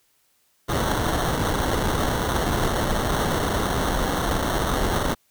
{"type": "noise with sample-and-hold", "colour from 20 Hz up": "pink", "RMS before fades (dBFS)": -23, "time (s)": [0.68, 5.15], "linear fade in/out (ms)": 20, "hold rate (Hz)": 2450, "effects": ["white hiss -65 dBFS RMS until 5.3 s"]}